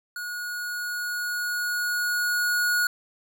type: tone with level ramp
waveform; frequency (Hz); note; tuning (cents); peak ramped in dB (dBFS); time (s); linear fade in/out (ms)
square; 1450; F#6; -35; -32 to -21; 0.16-2.87; 2
effects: none